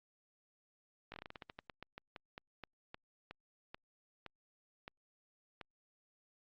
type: slowing click train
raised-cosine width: 0.3 ms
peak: -30 dBFS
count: 23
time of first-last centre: 1.12-5.612 s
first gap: 19 ms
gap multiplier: 1.19
effects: low-pass 4000 Hz 12 dB/octave + Opus 48 kbps